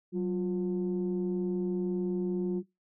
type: tone pair together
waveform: sine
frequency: 187.5 / 354 Hz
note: F#3 / F4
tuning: +23 / +23 cents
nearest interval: major seventh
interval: 1100 cents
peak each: -29 / -30 dBFS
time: 0.12-2.63 s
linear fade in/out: 50 ms
effects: noise-tail reverb RT60 0.2 s tail -20 dB re dry + tanh soft clip ceiling -23 dBFS